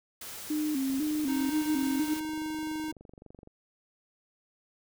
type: noise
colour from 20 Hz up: white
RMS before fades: -42 dBFS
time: 0.21-2.2 s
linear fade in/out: 5 ms
type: tone with vibrato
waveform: sine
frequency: 285.4 Hz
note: D4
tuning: 49 cents flat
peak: -27 dBFS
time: 0.5-2.14 s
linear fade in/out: 5 ms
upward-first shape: square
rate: 2 Hz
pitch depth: 110 cents each way
type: click train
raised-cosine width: 2 ms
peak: -36 dBFS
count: 62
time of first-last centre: 0.9-3.474 s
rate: 23.7 Hz
type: tone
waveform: square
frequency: 311.1 Hz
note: D#4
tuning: in tune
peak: -33 dBFS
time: 1.28-2.92 s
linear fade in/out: 10 ms
effects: none